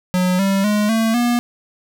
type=tone with pitch steps; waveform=square; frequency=182.2 / 195.28 / 209.3 / 224.3 / 240.4 Hz; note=F#3 / G3 / G#3 / A3 / B3; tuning=-26 / -6 / +14 / +34 / -46 cents; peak=-15 dBFS; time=0.14-1.39 s; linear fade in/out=0 ms; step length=250 ms; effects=none